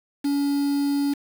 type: tone with quantisation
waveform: triangle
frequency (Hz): 283.3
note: C#4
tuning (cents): +38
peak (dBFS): -18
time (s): 0.24-1.14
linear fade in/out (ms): 10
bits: 6
effects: none